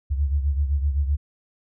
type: beating tone pair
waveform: sine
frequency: 70 / 77.8 Hz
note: C#2 / D#2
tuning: +18 / 0 cents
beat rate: 7.8 Hz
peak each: -20 / -27 dBFS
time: 0.1-1.17 s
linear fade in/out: 20 ms
effects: none